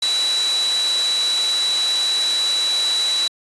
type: tone in noise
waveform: sine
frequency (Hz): 3936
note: B7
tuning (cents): -7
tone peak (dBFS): -17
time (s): 0.02-3.28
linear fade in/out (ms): 5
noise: white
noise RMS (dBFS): -25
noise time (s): 0.02-3.28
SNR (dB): +5
effects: high-pass 400 Hz 12 dB/octave + resampled to 22050 Hz